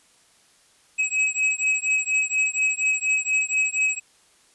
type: beating tone pair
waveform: square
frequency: 2550 / 2554.2 Hz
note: D#7 / D#7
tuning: +42 / +45 cents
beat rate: 4.2 Hz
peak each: -24 dBFS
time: 0.98-4 s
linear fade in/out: 20 ms
effects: white hiss -58 dBFS RMS until 4.54 s + resampled to 24000 Hz